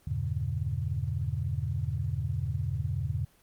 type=chord; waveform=sine; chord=E diminished seventh; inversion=none; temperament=just; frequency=82.41 / 98.89 / 118.67 / 142.4 Hz; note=E2 / G2 / Bb2 / Db3; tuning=0 / +16 / +31 / +47 cents; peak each=-34 dBFS; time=0.07-3.25 s; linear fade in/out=5 ms; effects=pink hiss -63 dBFS RMS until 3.42 s + Opus 24 kbps